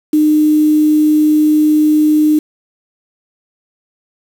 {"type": "tone with quantisation", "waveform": "sine", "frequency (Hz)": 304.6, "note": "D#4", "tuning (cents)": -37, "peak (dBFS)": -7, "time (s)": [0.13, 2.39], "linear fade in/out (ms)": 5, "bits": 5, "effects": []}